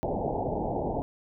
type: low-pass noise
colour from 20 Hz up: white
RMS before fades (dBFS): -30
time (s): 0.03-1.02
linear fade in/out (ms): 0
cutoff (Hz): 870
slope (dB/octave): 96
effects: none